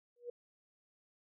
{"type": "tone with exponential growth", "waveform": "sine", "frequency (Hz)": 482.2, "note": "B4", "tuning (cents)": -41, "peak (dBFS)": -37, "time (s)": [0.16, 0.3], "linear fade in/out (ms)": 5, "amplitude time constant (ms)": 30, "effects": []}